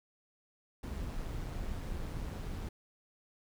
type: noise with amplitude modulation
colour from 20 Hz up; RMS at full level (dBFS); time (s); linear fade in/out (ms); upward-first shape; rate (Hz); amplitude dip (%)
brown; -37; 0.83-2.69; 5; sine; 166; 40
effects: none